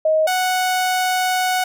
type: tone pair in turn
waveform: sine / sawtooth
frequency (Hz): 628 / 738.7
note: D#5 / F#5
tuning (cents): +16 / -3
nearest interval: minor third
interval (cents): 281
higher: second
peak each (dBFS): -13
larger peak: neither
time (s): 0.05-0.27 / 0.27-1.64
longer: second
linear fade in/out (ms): 5
effects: none